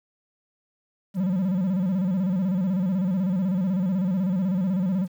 triangle tone with vibrato, 186.2 Hz, F#3, 11 cents sharp, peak -19 dBFS, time 1.14-5.08 s, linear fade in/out 50 ms, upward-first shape square, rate 16 Hz, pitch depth 94 cents each way, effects 9-bit

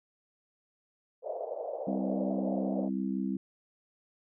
white band-pass noise, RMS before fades -37 dBFS, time 1.22-2.9 s, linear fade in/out 50 ms, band 480 to 660 Hz, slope 48 dB/octave
harmonic tone, 65.41 Hz, C2, in tune, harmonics 3 / 4 / 5, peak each -32 / -34 / -38 dBFS, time 1.87-3.37 s, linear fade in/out 5 ms
effects none

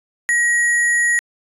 sine tone with sample-and-hold, 1901 Hz, A#6, 33 cents sharp, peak -13 dBFS, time 0.29-1.19 s, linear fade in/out 0 ms, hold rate 8820 Hz, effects resampled to 32000 Hz

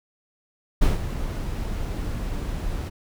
brown noise with ADSR envelope, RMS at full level -17 dBFS, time 0.81-2.9 s, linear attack 14 ms, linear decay 160 ms, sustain -11 dB, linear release 22 ms, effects none

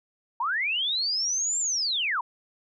sine linear two-way sweep, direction up then down, 882 to 7459 to 882 Hz, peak -24 dBFS, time 0.4-2.21 s, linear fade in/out 5 ms, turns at 1.59 s, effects none

